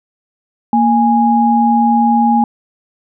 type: tone pair together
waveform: sine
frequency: 232.4 / 827.6 Hz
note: A#3 / G#5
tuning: -5 / -6 cents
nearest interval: octave + minor seventh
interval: 2199 cents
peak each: -11 dBFS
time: 0.73-2.44 s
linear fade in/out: 2 ms
effects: none